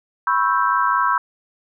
sine chord, C# half-diminished seventh, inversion third, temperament equal with one note detuned, 987.8 / 1092.2 / 1318.5 / 1568 Hz, B5 / C#6 / E6 / G6, 0 / -26 / 0 / 0 cents, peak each -20 / -20 / -21 / -23 dBFS, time 0.27-1.18 s, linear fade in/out 2 ms, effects none

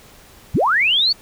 sine linear sweep, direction up, 49.63 to 4568 Hz, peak -13 dBFS, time 0.54-1.13 s, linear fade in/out 10 ms, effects pink hiss -46 dBFS RMS until 1.21 s

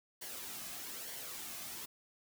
white noise with flanger, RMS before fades -45 dBFS, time 0.21-1.86 s, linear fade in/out 10 ms, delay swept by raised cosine 0.78 to 2.18 ms, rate 1.1 Hz, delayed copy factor -0.5, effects none

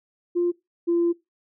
sine tone pair in turn, 349.2 / 342.2 Hz, F4 / F4, 0 / -35 cents, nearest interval unison, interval 35 cents, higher first, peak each -18 / -17 dBFS, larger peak second, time 0.35-0.52 / 0.87-1.13 s, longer second, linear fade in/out 20 ms, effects noise-tail reverb RT60 0.2 s tail -21 dB re dry + tanh soft clip ceiling -14 dBFS

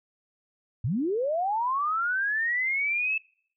sine linear sweep, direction up, 95.5 to 2637 Hz, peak -24 dBFS, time 0.84-3.18 s, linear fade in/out 5 ms, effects noise-tail reverb RT60 0.6 s tail -26 dB re dry

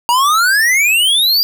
square exponential sweep, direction up, 932.3 to 4862 Hz, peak -10 dBFS, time 0.09-1.43 s, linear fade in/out 0 ms, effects none

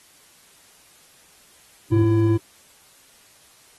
triangle tone pair together, 106.5 / 335.6 Hz, G#2 / E4, +44 / +31 cents, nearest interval octave + minor sixth, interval 1987 cents, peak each -16 dBFS, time 1.91-2.38 s, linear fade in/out 20 ms, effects white hiss -53 dBFS RMS until 3.78 s + AAC 32 kbps

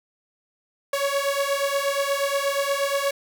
sawtooth beating tone pair, 554.4 / 562.8 Hz, C#5 / C#5, 0 / +26 cents, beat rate 8.4 Hz, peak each -21 dBFS, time 0.93-3.11 s, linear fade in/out 5 ms, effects none

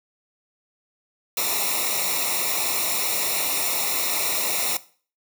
white noise with comb filter, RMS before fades -24 dBFS, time 1.37-4.77 s, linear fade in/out 2 ms, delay 0.63 ms, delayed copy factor -0.85, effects noise-tail reverb RT60 0.4 s tail -17 dB re dry

